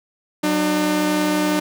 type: tone pair together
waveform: sawtooth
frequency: 186.7 / 301.4 Hz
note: F#3 / D4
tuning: +16 / +45 cents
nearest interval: minor sixth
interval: 829 cents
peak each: -20 / -14 dBFS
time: 0.43-1.6 s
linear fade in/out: 10 ms
effects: none